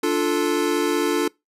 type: chord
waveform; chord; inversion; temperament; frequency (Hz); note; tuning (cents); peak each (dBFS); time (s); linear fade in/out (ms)
square; D minor; none; equal; 293.7 / 349.2 / 440; D4 / F4 / A4; 0 / 0 / 0; -24; 0.03-1.28; 5
effects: noise-tail reverb RT60 0.2 s tail -24 dB re dry + resampled to 32000 Hz